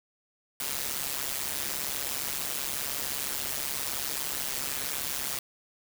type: noise with amplitude modulation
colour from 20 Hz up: white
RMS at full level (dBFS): -29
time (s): 0.6-5.39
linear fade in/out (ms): 2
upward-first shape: sine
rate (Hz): 139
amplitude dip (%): 85
effects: none